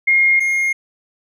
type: tone pair in turn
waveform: sine / triangle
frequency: 2137 / 2137 Hz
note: C7 / C7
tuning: +36 / +36 cents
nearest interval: unison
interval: 0 cents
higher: neither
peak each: -10 / -13 dBFS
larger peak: first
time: 0.07-0.4 / 0.4-0.73 s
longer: neither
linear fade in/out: 10 ms
effects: none